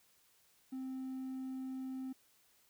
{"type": "tone", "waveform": "triangle", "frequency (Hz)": 261.6, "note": "C4", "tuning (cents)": 0, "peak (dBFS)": -37, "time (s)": [0.72, 2.13], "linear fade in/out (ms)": 10, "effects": ["tanh soft clip ceiling -33 dBFS", "white hiss -70 dBFS RMS until 2.69 s"]}